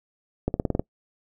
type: accelerating click train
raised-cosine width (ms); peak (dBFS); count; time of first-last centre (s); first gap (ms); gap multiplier
2; -10; 7; 0.48-0.795; 61; 0.94
effects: noise-tail reverb RT60 0.1 s tail -24 dB re dry